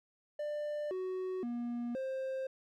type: tone with pitch steps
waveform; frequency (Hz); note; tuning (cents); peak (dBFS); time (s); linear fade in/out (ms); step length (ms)
triangle; 594 / 372.1 / 239 / 528; D5 / F#4 / A#3 / C5; +20 / +10 / +43 / +16; -33; 0.39-2.47; 5; 520
effects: none